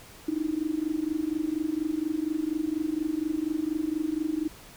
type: tone with amplitude modulation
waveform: sine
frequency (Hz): 311.1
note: D#4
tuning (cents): 0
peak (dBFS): -22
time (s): 0.28-4.48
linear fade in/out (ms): 5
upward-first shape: sine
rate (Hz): 24.2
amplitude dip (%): 90
effects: pink hiss -49 dBFS RMS until 4.76 s